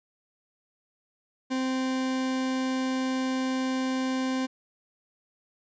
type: tone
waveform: 40% pulse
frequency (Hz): 260.3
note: C4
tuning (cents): -9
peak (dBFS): -25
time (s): 1.5-4.47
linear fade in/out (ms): 20
effects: resampled to 16000 Hz